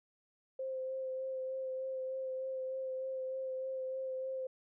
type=tone with vibrato; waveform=sine; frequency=523.3 Hz; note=C5; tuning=in tune; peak=-36 dBFS; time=0.59-4.47 s; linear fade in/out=5 ms; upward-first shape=sine; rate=3.3 Hz; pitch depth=15 cents each way; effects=none